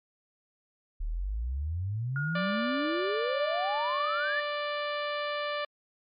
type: exponential sweep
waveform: sine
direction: up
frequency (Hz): 35.69 to 1828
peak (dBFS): -29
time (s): 1-4.41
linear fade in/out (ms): 10
type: tone with exponential decay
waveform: sine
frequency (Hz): 1431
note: F6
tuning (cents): +42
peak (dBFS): -31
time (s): 2.16-5.52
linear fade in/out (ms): 1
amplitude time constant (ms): 730
type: harmonic tone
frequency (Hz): 588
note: D5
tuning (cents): +2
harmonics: 1 / 2 / 3 / 4 / 5 / 6 / 7 / 8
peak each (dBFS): -33 / -35 / -38 / -41 / -42 / -44 / -47 / -52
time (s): 2.35-5.65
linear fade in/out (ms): 5
effects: MP3 48 kbps